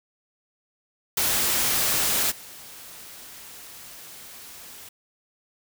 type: noise with level steps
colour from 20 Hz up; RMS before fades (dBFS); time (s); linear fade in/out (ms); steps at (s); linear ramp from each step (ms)
white; -23 / -43; 1.17-4.89; 5; 2.3; 20
effects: none